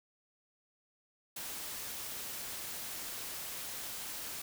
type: noise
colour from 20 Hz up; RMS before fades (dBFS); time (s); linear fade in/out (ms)
white; -42; 1.36-4.42; 5
effects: none